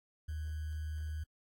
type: tone with sample-and-hold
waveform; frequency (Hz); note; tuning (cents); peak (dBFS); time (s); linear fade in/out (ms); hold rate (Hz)
sine; 77.2; D#2; -13; -36; 0.28-1.24; 10; 1575
effects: AAC 64 kbps